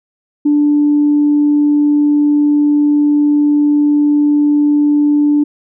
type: tone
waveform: sine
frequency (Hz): 293.7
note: D4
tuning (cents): 0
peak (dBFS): -7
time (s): 0.45-5.44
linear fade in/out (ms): 10
effects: tanh soft clip ceiling -3 dBFS